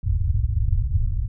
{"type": "low-pass noise", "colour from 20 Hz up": "white", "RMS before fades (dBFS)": -21, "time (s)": [0.03, 1.28], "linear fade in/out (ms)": 5, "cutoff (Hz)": 110, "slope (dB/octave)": 48, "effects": []}